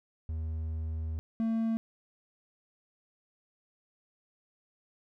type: tone pair in turn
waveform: triangle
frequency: 79.7 / 225.4 Hz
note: D#2 / A3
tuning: +42 / +42 cents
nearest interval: octave + tritone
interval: 1800 cents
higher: second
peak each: -30 / -25 dBFS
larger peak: second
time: 0.29-1.19 / 1.4-1.77 s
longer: first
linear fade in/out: 0 ms
effects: none